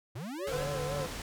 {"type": "linear sweep", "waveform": "square", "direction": "up", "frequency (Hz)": [98, 587.3], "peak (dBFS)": -38, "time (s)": [0.15, 0.64], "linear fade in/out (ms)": 10}
{"type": "tone with vibrato", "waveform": "triangle", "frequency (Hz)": 532, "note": "C5", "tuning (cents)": 29, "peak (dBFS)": -33, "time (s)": [0.38, 1.09], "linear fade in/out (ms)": 50, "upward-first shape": "sine", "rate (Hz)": 3.9, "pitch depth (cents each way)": 130}
{"type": "low-pass noise", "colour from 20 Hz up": "pink", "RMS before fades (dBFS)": -40, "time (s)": [0.47, 1.22], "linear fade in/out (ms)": 2, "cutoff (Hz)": 9400, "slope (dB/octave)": 12}
{"type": "harmonic tone", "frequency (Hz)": 146.83, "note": "D3", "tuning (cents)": 0, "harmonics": [1, 3, 5, 7, 9], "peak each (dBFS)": [-38, -43, -45, -46, -48], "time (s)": [0.52, 1.06], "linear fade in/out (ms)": 2}
{"effects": []}